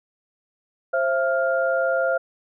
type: tone cluster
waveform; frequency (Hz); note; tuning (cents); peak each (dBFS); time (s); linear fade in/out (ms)
sine; 530 / 670 / 1404; C5 / E5 / F6; +22 / +28 / +9; -22 / -23 / -25; 0.93-2.18; 10
effects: none